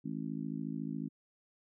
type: harmonic tone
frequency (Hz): 54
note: A1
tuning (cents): -32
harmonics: 3 / 4 / 5 / 6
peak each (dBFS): -41 / -40 / -40 / -48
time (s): 0.04-1.09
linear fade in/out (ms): 20
effects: none